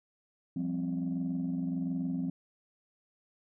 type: chord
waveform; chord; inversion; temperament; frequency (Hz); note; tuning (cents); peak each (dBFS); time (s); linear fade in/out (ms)
sine; F suspended second; none; equal; 174.61 / 196 / 261.6; F3 / G3 / C4; 0 / 0 / 0; -33 / -38 / -32; 0.56-2.3; 5
effects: tanh soft clip ceiling -25 dBFS